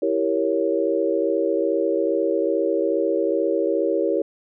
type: chord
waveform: sine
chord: E diminished seventh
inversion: none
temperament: equal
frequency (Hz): 329.6 / 392 / 466.2 / 554.4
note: E4 / G4 / Bb4 / Db5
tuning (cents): 0 / 0 / 0 / 0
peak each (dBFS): -24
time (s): 0.02-4.22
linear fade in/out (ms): 5
effects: none